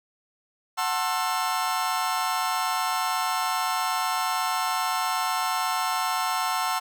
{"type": "chord", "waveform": "40% pulse", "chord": "F# half-diminished seventh", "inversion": "none", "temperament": "just", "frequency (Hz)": [740, 888, 1065.6, 1332], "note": ["F#5", "A5", "C6", "E6"], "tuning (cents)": [0, 16, 31, 18], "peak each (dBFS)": -29, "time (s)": [0.77, 6.8], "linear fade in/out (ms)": 20, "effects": []}